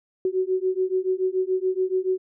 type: beating tone pair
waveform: sine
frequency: 370 / 377 Hz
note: F#4 / F#4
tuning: 0 / +32 cents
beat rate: 7 Hz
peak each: -24 dBFS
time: 0.25-2.18 s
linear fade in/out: 2 ms
effects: none